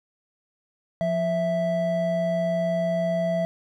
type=tone pair together; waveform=triangle; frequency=174.61 / 659.2 Hz; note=F3 / E5; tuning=0 / 0 cents; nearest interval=octave + major seventh; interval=2300 cents; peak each=-25 / -21 dBFS; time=1.01-3.45 s; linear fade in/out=0 ms; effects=none